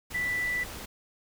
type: tone in noise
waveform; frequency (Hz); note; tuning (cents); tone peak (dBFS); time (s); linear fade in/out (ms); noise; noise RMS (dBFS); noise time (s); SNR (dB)
sine; 1975.5; B6; 0; -27; 0.14-0.64; 10; pink; -41; 0.1-0.86; +11
effects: none